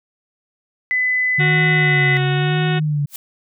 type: tone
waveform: sine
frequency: 2008 Hz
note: B6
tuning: 28 cents sharp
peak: -15 dBFS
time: 0.91-2.17 s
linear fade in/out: 0 ms
type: tone with vibrato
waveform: sine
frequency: 147.4 Hz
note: D3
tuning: 7 cents sharp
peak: -16 dBFS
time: 1.38-3.06 s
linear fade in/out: 10 ms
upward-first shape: sine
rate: 0.95 Hz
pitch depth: 100 cents each way
type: harmonic tone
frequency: 367.7 Hz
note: F#4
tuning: 11 cents flat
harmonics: 1 / 2 / 3 / 4 / 5 / 6 / 7 / 8 / 9 / 10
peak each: -24 / -27 / -36 / -28 / -29 / -35 / -31 / -32 / -37 / -33 dBFS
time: 1.39-2.8 s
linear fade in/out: 20 ms
type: noise with exponential growth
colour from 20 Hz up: blue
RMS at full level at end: -26 dBFS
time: 3.07-3.16 s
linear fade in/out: 1 ms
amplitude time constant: 18 ms
effects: none